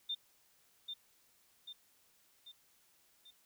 sine tone with echo, 3609 Hz, A7, 43 cents sharp, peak -35 dBFS, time 0.09-0.15 s, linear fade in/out 10 ms, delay 790 ms, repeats 4, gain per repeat -5 dB, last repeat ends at 3.31 s, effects white hiss -70 dBFS RMS until 3.45 s

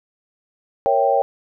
sine chord, A# diminished seventh, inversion none, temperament equal, 466.2 / 554.4 / 659.3 / 784 Hz, A#4 / C#5 / E5 / G5, 0 / 0 / 0 / 0 cents, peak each -22 / -18 / -23 / -18 dBFS, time 0.86-1.22 s, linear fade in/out 0 ms, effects none

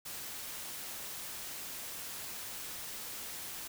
white noise, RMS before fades -43 dBFS, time 0.05-3.68 s, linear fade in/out 10 ms, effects none

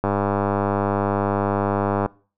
click train, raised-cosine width 1 ms, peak -7 dBFS, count 203, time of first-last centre 0.04-2.06 s, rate 100 Hz, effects noise-tail reverb RT60 0.4 s tail -23 dB re dry

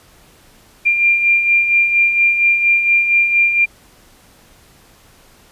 sine beating tone pair, 2385 / 2389.3 Hz, D7 / D7, +26 / +29 cents, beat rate 4.3 Hz, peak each -20 / -11 dBFS, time 0.85-3.66 s, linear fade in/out 20 ms, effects pink hiss -48 dBFS RMS until 5.51 s + resampled to 32000 Hz

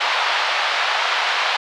pink band-pass noise, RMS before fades -20 dBFS, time 0-1.57 s, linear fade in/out 10 ms, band 730 to 4100 Hz, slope 24 dB/octave, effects none

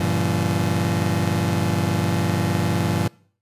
30% pulse chord, G diminished seventh, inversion none, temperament just, 98 / 117.6 / 141.12 / 169.34 Hz, G2 / Bb2 / Db3 / Fb3, 0 / +16 / +31 / +47 cents, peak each -21 / -24 / -25 / -21 dBFS, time 0-3.08 s, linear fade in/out 5 ms, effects noise-tail reverb RT60 0.5 s tail -23 dB re dry + resampled to 32000 Hz

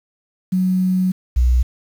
sine tone pair in turn, 185 / 61.74 Hz, F#3 / B1, 0 / 0 cents, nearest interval octave + perfect fifth, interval 1900 cents, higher first, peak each -14 / -11 dBFS, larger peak second, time 0.52-1.12 / 1.36-1.63 s, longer first, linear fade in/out 10 ms, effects 7-bit

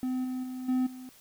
triangle tone with level steps, 255.5 Hz, C4, 41 cents flat, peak -26 / -29 / -33 / -22 / -39 dBFS, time 0.03-1.09 s, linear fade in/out 0 ms, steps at 0.24 / 0.43 / 0.68 / 0.86 s, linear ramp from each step 10 ms, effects white hiss -57 dBFS RMS until 1.2 s

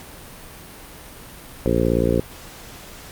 harmonic tone, 58 Hz, A#1, 8 cents flat, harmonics 1 / 2 / 3 / 4 / 5 / 6 / 7 / 8 / 9, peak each -25 / -25 / -25 / -25 / -25 / -25 / -25 / -25 / -25 dBFS, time 1.66-2.2 s, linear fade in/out 0 ms, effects pink hiss -40 dBFS RMS until 3.11 s + Opus 48 kbps

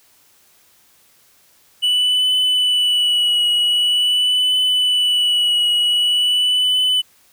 triangle tone with vibrato, 2960 Hz, F#7, in tune, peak -12 dBFS, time 1.82-7.02 s, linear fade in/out 20 ms, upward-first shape triangle, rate 0.45 Hz, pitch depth 30 cents each way, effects white hiss -54 dBFS RMS until 7.32 s

